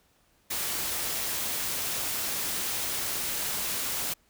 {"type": "noise", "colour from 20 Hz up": "white", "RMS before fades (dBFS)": -31, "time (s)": [0.5, 4.14], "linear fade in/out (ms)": 10, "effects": ["pink hiss -66 dBFS RMS until 4.29 s"]}